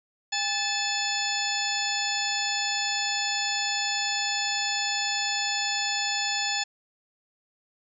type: harmonic tone with a mistuned harmonic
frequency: 870 Hz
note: A5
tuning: 20 cents flat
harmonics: 1 / 2 / 3 / 4 / 5 / 6 / 8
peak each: -33 / -33 / -33 / -33 / -33 / -33 / -33 dBFS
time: 0.32-6.64 s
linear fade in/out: 10 ms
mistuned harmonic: 1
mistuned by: -120 cents
effects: none